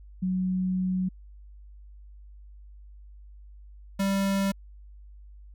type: tone pair in turn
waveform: sine / square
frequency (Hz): 185 / 196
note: F#3 / G3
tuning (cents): 0 / 0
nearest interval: minor second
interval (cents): 100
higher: second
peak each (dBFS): -24 / -24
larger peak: neither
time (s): 0.22-1.09 / 3.99-4.52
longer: first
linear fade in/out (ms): 10
effects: added 50 Hz sine -45 dBFS peak until 5.54 s